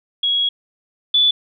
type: tone pair in turn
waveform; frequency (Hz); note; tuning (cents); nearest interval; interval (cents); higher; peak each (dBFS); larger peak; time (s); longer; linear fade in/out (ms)
sine; 3322 / 3467; G#7 / A7; 0 / -26; minor second; 74; second; -15 / -11; second; 0.23-0.49 / 1.14-1.31; first; 5
effects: none